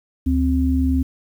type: tone pair together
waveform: sine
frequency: 73.5 / 261.6 Hz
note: D2 / C4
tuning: +2 / 0 cents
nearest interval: octave + minor seventh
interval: 2198 cents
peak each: -18 dBFS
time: 0.26-1.03 s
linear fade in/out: 10 ms
effects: 8-bit